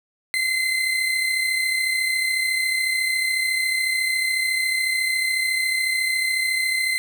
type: tone pair together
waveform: 35% pulse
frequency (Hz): 2059 / 2093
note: C7 / C7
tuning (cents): -28 / 0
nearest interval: unison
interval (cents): 28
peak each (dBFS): -19 / -27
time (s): 0.34-6.98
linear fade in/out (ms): 0
effects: none